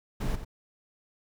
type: noise with echo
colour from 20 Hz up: brown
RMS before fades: -29 dBFS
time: 0.2-0.36 s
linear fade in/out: 10 ms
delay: 89 ms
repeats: 1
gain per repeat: -10 dB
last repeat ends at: 0.449 s
effects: none